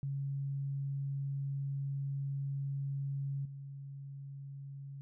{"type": "tone with level steps", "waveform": "sine", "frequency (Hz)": 138.59, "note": "C#3", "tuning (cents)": 0, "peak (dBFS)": [-34, -43], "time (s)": [0.03, 5.01], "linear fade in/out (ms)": 0, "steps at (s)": 3.45, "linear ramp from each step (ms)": 5, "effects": []}